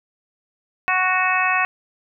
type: harmonic tone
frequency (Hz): 370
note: F#4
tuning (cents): 0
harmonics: 2 / 3 / 4 / 5 / 6 / 7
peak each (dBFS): -24 / -22 / -25 / -23 / -28 / -22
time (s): 0.88-1.65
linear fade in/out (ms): 0
effects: none